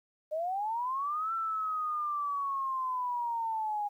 sine linear two-way sweep, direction up then down, 600 to 1347 to 816 Hz, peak -30 dBFS, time 0.31-3.89 s, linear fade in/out 20 ms, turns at 1.33 s, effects 11-bit

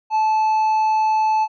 triangle tone, 870 Hz, A5, 20 cents flat, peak -13 dBFS, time 0.1-1.48 s, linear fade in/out 50 ms, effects resampled to 16000 Hz

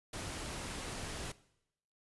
pink noise, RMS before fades -42 dBFS, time 0.13-1.32 s, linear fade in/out 5 ms, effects noise-tail reverb RT60 0.8 s tail -19 dB re dry + resampled to 24000 Hz

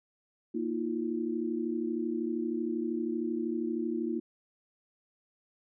sine chord, Bb suspended fourth, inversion none, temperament equal with one note detuned, 233.1 / 316.4 / 349.2 Hz, Bb3 / Eb4 / F4, 0 / +29 / 0 cents, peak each -34 dBFS, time 0.54-4.2 s, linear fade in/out 10 ms, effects none

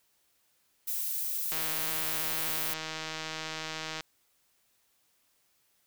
violet noise, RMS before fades -33 dBFS, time 0.87-2.74 s, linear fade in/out 10 ms
click train, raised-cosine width 0.2 ms, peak -19 dBFS, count 394, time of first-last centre 1.52-4.007 s, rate 158 Hz
effects white hiss -71 dBFS RMS until 5.86 s

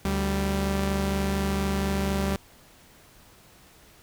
sawtooth tone pair together, 73.27 / 195.6 Hz, D2 / G3, -3 / -4 cents, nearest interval octave + perfect fourth, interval 1699 cents, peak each -24 / -22 dBFS, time 0.05-2.36 s, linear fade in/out 0 ms, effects pink hiss -54 dBFS RMS until 4.02 s

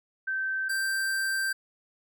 sine / square tone pair in turn, 1550 / 1568 Hz, G6 / G6, -20 / 0 cents, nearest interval unison, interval 20 cents, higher second, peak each -27 dBFS, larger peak neither, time 0.27-0.69 / 0.69-1.53 s, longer second, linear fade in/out 10 ms, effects none

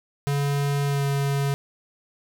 square tone with pitch glide, 141.9 to 140.03 Hz, C#3 to C#3, +41 to +18 cents, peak -22 dBFS, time 0.27-1.54 s, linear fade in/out 0 ms, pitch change -23 cents, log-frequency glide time 0.85-1.04 s, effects none

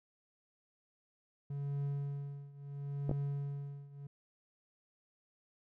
triangle tone with tremolo, 141.4 Hz, C#3, 35 cents sharp, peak -31 dBFS, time 1.5-4.07 s, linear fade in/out 5 ms, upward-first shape triangle, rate 0.73 Hz, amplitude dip 90%
clicks, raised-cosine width 2 ms, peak -22 dBFS, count 2, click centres 3.094 / 3.113 s
effects none

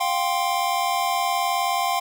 square chord, F suspended second, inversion none, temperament equal with one note detuned, 704.9 / 784 / 1046.5 Hz, F5 / G5 / C6, +16 / 0 / 0 cents, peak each -26 dBFS, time 0-2 s, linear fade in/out 10 ms, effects none

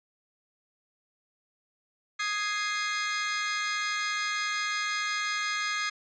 sawtooth chord, Ab major, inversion second, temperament equal, 1244.5 / 1661.2 / 2093 Hz, Eb6 / Ab6 / C7, 0 / 0 / 0 cents, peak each -29 dBFS, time 2.19-5.9 s, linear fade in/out 10 ms, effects resampled to 16000 Hz

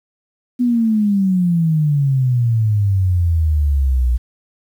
sine exponential sweep, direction down, 250 to 59 Hz, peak -12 dBFS, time 0.59-4.18 s, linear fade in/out 20 ms, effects 8-bit

